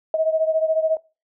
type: beating tone pair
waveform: sine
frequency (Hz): 634 / 648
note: D#5 / E5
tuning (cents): +32 / -30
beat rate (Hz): 14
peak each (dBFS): -19 / -23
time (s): 0.14-0.97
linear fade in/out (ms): 2
effects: noise-tail reverb RT60 0.3 s tail -21 dB re dry